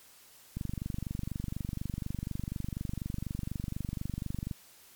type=click train; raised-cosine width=5 ms; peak=-22 dBFS; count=96; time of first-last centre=0.57-4.512 s; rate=24.1 Hz; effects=white hiss -57 dBFS RMS until 4.95 s + MP3 96 kbps